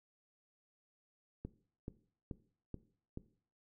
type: click train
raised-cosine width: 3 ms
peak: -29 dBFS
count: 5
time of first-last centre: 1.45-3.174 s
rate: 2.32 Hz
effects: noise-tail reverb RT60 0.5 s tail -17 dB re dry